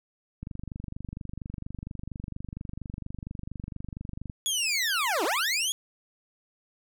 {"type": "click train", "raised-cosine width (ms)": 5, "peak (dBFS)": -24, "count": 95, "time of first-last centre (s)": [0.43, 4.298], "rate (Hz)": 24.3}
{"type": "linear two-way sweep", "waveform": "20% pulse", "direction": "down then up", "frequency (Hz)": [3411, 292, 3402], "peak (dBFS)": -20, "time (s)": [4.46, 5.72], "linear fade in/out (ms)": 0, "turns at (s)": 5.24}
{"effects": []}